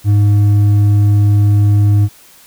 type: tone with hard clipping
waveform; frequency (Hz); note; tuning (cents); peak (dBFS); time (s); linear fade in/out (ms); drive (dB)
sine; 102.8; G#2; -17; -8; 0.04-2.09; 50; 4
effects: white hiss -43 dBFS RMS until 2.46 s